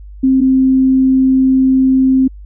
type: tone pair in turn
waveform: sine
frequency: 263.8 / 262.7 Hz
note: C4 / C4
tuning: +14 / +7 cents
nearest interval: unison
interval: 7 cents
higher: first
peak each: -7 / -7 dBFS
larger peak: neither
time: 0.23-0.41 / 0.41-2.28 s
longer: second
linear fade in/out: 10 ms
effects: added 50 Hz sine -30 dBFS peak until 2.45 s